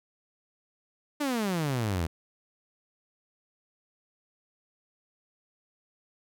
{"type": "exponential sweep", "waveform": "sawtooth", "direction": "down", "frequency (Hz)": [302.4, 77.78], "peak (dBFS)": -23, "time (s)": [1.2, 2.07], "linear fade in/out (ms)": 10, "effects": []}